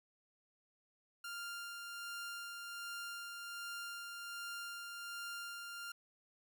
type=tone with tremolo; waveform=sawtooth; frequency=1396.9 Hz; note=F6; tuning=in tune; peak=-39 dBFS; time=1.24-5.92 s; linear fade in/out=5 ms; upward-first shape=sine; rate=1.3 Hz; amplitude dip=30%; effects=none